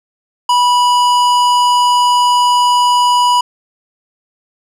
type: tone with hard clipping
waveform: triangle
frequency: 980 Hz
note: B5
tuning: 14 cents flat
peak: -10 dBFS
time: 0.49-3.41 s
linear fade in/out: 5 ms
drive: 18 dB
effects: none